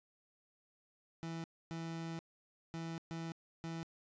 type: tone bursts at uneven times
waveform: 30% pulse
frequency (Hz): 164.81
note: E3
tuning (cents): 0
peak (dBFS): -38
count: 5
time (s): 1.23-1.44 / 1.71-2.19 / 2.74-2.98 / 3.11-3.32 / 3.64-3.83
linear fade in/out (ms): 0
effects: resampled to 16000 Hz